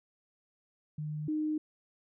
sine tone pair in turn, 151.7 / 307.1 Hz, D#3 / D#4, -44 / -23 cents, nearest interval octave, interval 1221 cents, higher second, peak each -34 / -29 dBFS, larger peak second, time 0.98-1.28 / 1.28-1.58 s, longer neither, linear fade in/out 5 ms, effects none

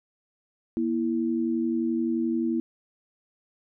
sine tone pair together, 238.1 / 329.6 Hz, A#3 / E4, +37 / 0 cents, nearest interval tritone, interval 563 cents, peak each -26 dBFS, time 0.77-2.6 s, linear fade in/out 0 ms, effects none

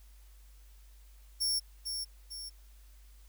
sawtooth tone with echo, 5470 Hz, F8, 37 cents flat, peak -26 dBFS, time 1.4-1.6 s, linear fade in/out 20 ms, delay 450 ms, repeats 2, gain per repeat -6 dB, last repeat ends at 2.5 s, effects added 50 Hz sine -53 dBFS peak until 3.28 s + white hiss -66 dBFS RMS until 3.28 s

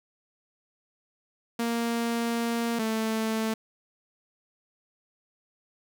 sawtooth tone pair in turn, 233.1 / 221.3 Hz, A#3 / A3, 0 / +10 cents, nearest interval minor second, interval 90 cents, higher first, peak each -22 dBFS, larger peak neither, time 1.59-2.79 / 2.79-3.54 s, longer first, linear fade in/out 5 ms, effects none

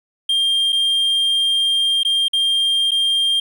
triangle tone with dropouts, 3198 Hz, G7, 34 cents sharp, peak -13 dBFS, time 0.29-3.4 s, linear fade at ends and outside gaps 5 ms, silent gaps 0.723-0.727 / 2.033-2.049 / 2.283-2.332 / 2.909-2.916 s, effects none

